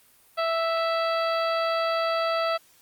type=harmonic tone; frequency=659.3 Hz; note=E5; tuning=in tune; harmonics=1 / 2 / 3 / 4 / 5 / 6 / 7; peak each=-25 / -27 / -36 / -37 / -39 / -41 / -38 dBFS; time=0.37-2.58 s; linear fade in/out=20 ms; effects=white hiss -58 dBFS RMS until 2.81 s + Opus 32 kbps